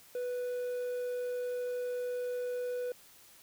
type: tone with quantisation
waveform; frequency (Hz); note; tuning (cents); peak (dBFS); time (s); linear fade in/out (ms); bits
triangle; 493.9; B4; 0; -31; 0.15-2.92; 2; 10
effects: white hiss -58 dBFS RMS until 3.42 s